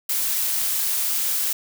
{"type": "noise", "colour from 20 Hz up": "blue", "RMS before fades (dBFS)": -23, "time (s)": [0.09, 1.53], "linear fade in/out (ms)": 5, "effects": []}